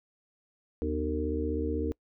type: harmonic tone with a mistuned harmonic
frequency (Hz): 76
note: D#2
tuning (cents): -40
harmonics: 1 / 3 / 4 / 5 / 6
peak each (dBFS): -33 / -37 / -33 / -38 / -33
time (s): 0.82-1.92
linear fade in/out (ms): 0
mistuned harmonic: 3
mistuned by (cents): +120
effects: noise-tail reverb RT60 0.1 s tail -25 dB re dry